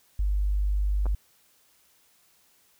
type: tone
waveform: sine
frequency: 50 Hz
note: G1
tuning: 35 cents sharp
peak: -22 dBFS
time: 0.19-1.15 s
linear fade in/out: 5 ms
type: clicks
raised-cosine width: 1 ms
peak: -25 dBFS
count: 2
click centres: 1.057 / 1.065 s
effects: white hiss -63 dBFS RMS until 2.79 s